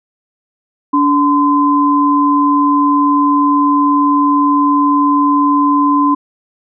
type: tone pair together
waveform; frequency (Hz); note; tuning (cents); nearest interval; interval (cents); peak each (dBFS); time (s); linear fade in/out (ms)
sine; 288.1 / 1026; D4 / C6; -33 / -34; octave + minor seventh; 2199; -11; 0.93-6.15; 10
effects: none